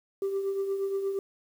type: tone with tremolo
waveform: sine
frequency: 392 Hz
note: G4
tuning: in tune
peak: -23 dBFS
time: 0.22-1.19 s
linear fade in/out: 2 ms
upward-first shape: triangle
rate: 8.5 Hz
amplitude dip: 60%
effects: tanh soft clip ceiling -24 dBFS + 9-bit